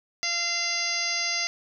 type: harmonic tone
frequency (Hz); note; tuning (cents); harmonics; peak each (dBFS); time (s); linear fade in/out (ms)
689; F5; -24; 1 / 2 / 3 / 4 / 5 / 6 / 7 / 8 / 9; -39 / -40 / -30 / -36 / -40 / -38 / -29 / -36 / -33; 0.23-1.47; 0
effects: none